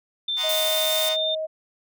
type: tone with pitch glide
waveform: sine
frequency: 3564 to 3610 Hz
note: A7 to A7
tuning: +22 to +44 cents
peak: -23 dBFS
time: 0.28-1.35 s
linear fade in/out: 5 ms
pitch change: +22 cents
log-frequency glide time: 0.44-0.97 s
type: chord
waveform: 10% pulse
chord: C half-diminished seventh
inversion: second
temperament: equal with one note detuned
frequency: 742.6 / 932.3 / 1046.5 / 1244.5 Hz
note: Gb5 / Bb5 / C6 / Eb6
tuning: +6 / 0 / 0 / 0 cents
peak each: -27 dBFS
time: 0.36-1.17 s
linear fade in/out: 50 ms
type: tone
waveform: sine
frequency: 630 Hz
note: D#5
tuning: 21 cents sharp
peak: -25 dBFS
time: 0.43-1.47 s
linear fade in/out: 20 ms
type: high-pass noise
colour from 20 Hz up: white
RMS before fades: -29 dBFS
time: 0.49-1.09 s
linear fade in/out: 2 ms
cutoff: 4200 Hz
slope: 12 dB/octave
effects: none